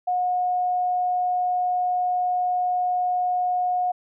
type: tone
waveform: sine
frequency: 724 Hz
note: F#5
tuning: 38 cents flat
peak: -20 dBFS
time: 0.07-3.92 s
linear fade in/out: 10 ms
effects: none

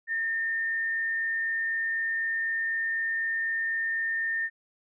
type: tone with frequency modulation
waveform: sine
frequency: 1816 Hz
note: A#6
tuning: 46 cents flat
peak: -26 dBFS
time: 0.07-4.5 s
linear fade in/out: 50 ms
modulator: 116 Hz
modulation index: 0.23
effects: none

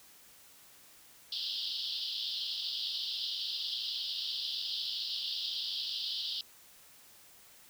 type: band-pass noise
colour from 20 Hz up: pink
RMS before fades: -37 dBFS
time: 1.32-6.41 s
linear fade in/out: 2 ms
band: 3000 to 5100 Hz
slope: 96 dB/octave
effects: white hiss -58 dBFS RMS until 7.69 s

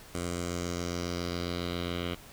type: tone with low-pass filter sweep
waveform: 10% pulse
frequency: 87.31 Hz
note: F2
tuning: in tune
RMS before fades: -34 dBFS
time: 0.14-2.15 s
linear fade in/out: 10 ms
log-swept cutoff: 8800 to 3200 Hz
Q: 3.1
effects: pink hiss -51 dBFS RMS until 2.32 s

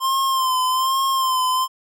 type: tone with vibrato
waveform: square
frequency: 1047 Hz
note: C6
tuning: 1 cent sharp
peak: -18 dBFS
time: 0-1.68 s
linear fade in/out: 50 ms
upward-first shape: sine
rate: 1.2 Hz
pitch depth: 47 cents each way
effects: none

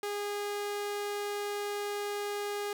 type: tone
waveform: sawtooth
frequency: 410 Hz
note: G#4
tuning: 22 cents flat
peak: -29 dBFS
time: 0.03-2.73 s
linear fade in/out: 2 ms
effects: none

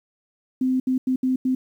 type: tone bursts at uneven times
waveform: sine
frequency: 258 Hz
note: C4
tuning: 24 cents flat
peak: -18 dBFS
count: 5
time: 0.61-0.8 / 0.87-0.98 / 1.07-1.16 / 1.23-1.36 / 1.45-1.55 s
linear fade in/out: 5 ms
effects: 9-bit

